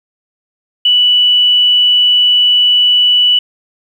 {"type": "tone", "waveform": "sine", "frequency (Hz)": 2960, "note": "F#7", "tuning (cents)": 0, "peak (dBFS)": -6, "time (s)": [0.85, 3.39], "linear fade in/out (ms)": 5, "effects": ["7-bit"]}